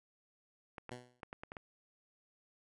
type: clicks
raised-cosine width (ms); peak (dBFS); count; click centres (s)
0.5; -30; 7; 0.782 / 0.893 / 1.232 / 1.329 / 1.435 / 1.519 / 1.568
type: tone with exponential decay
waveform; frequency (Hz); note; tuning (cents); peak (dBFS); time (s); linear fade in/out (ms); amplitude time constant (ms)
10% pulse; 123.7; B2; +3; -34; 0.91-1.21; 5; 64
effects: resampled to 24000 Hz